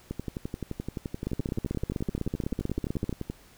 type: two click trains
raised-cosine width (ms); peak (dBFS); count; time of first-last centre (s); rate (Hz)
3; -19 / -16; 38 / 30; 0.11-3.3 / 1.27-3.094; 11.6 / 15.9
effects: pink hiss -56 dBFS RMS until 3.57 s